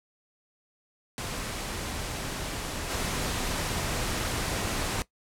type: noise with level steps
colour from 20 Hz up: pink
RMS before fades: -34 / -30 dBFS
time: 1.18-5.02 s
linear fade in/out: 0 ms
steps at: 2.89 s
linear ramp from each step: 20 ms
effects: noise-tail reverb RT60 0.1 s tail -18 dB re dry + low-pass 11000 Hz 12 dB/octave